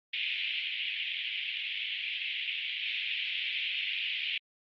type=band-pass noise; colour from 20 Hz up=pink; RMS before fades=-34 dBFS; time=0.13-4.38 s; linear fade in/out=5 ms; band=2300 to 3300 Hz; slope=48 dB/octave; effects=Opus 32 kbps